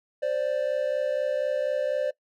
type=tone pair together; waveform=triangle; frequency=523.2 / 587.3 Hz; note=C5 / D5; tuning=0 / 0 cents; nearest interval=major second; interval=200 cents; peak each=-26 / -24 dBFS; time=0.22-2.11 s; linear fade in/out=10 ms; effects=noise-tail reverb RT60 0.1 s tail -20 dB re dry